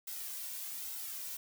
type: noise with flanger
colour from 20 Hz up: blue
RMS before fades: -42 dBFS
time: 0.07-1.37 s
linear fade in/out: 5 ms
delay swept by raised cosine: 1.7 to 2.41 ms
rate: 1.2 Hz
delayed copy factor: -0.6
effects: none